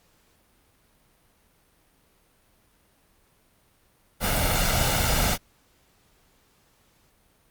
pink noise with comb filter, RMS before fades -23 dBFS, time 4.2-5.38 s, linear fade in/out 50 ms, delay 1.4 ms, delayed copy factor +0.55, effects pink hiss -63 dBFS RMS until 7.5 s + Opus 48 kbps

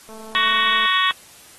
click train, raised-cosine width 1 ms, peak -28 dBFS, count 170, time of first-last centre 0.09-0.858 s, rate 220 Hz
harmonic tone, 373 Hz, F#4, 14 cents sharp, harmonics 3 / 4 / 5 / 6 / 7 / 8 / 9 / 10, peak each -20 / -28 / -21 / -30 / -28 / -31 / -22 / -28 dBFS, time 0.35-1.11 s, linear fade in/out 0 ms
effects white hiss -46 dBFS RMS until 1.58 s + AAC 32 kbps

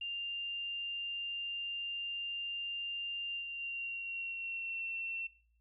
sine tone with pitch glide, 2794 to 2705 Hz, F7 to E7, 0 to +44 cents, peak -37 dBFS, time 0.01-5.27 s, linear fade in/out 5 ms, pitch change -56 cents, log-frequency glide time 3.25-4.84 s, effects noise-tail reverb RT60 0.5 s tail -17 dB re dry + added 57 Hz sine -70 dBFS peak until 5.6 s

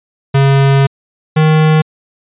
square tone pair in turn, 137.4 / 156.02 Hz, C#3 / D#3, -15 / +5 cents, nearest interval major second, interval 220 cents, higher second, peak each -7 dBFS, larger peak neither, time 0.34-0.87 / 1.36-1.82 s, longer first, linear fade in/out 10 ms, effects resampled to 8000 Hz

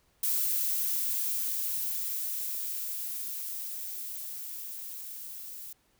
violet noise with level ramp, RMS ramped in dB -28 to -43 dBFS, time 0.23-5.73 s, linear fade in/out 5 ms, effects pink hiss -69 dBFS RMS until 5.99 s

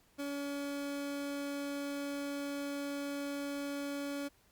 30% pulse tone, 283.3 Hz, C#4, 38 cents sharp, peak -34 dBFS, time 0.18-4.29 s, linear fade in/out 20 ms, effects pink hiss -68 dBFS RMS until 4.51 s + Opus 48 kbps

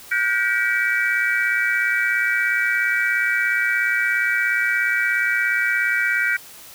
sine tone cluster, 1443 / 1560 / 1930 / 2296 Hz, F#6 / G6 / B6 / D7, -44 / -9 / -40 / -40 cents, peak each -23 dBFS, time 0.11-6.37 s, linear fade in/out 10 ms, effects white hiss -42 dBFS RMS until 6.74 s

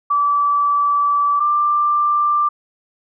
sine tone pair in turn, 1156 / 1183 Hz, D6 / D6, -28 / +12 cents, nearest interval unison, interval 40 cents, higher second, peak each -13 dBFS, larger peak neither, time 0.1-1.4 / 1.4-2.49 s, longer first, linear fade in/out 10 ms, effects none

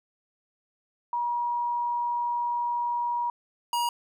sine / square tone pair in turn, 957 / 953.4 Hz, A#5 / A#5, +45 / +39 cents, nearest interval unison, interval 6 cents, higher first, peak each -25 dBFS, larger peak neither, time 1.13-3.3 / 3.73-3.89 s, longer first, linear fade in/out 2 ms, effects none

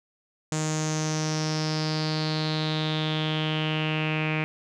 sawtooth tone with low-pass filter sweep, 155.56 Hz, D#3, in tune, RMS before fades -27 dBFS, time 0.52-4.44 s, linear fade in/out 0 ms, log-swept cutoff 7200 to 2400 Hz, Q 6.2, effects none

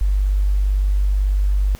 sine tone, 49 Hz, G1, in tune, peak -14 dBFS, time 0.01-1.75 s, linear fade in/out 0 ms, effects pink hiss -46 dBFS RMS until 1.79 s

